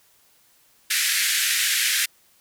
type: band-pass noise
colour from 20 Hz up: pink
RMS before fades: -22 dBFS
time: 0.9-2.06 s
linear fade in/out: 10 ms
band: 1600 to 14000 Hz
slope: 48 dB/octave
effects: white hiss -59 dBFS RMS until 2.4 s